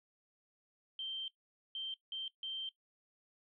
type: tone bursts at uneven times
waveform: sine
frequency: 3136 Hz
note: G7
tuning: in tune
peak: -38 dBFS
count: 4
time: 0.99-1.28 / 1.75-1.94 / 2.12-2.28 / 2.43-2.69 s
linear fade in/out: 2 ms
effects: noise-tail reverb RT60 0.1 s tail -17 dB re dry